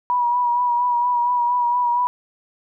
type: tone with vibrato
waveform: sine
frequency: 970 Hz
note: B5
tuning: 31 cents flat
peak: -16 dBFS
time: 0.1-2.07 s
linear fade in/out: 0 ms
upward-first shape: sine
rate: 4.3 Hz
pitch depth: 31 cents each way
effects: none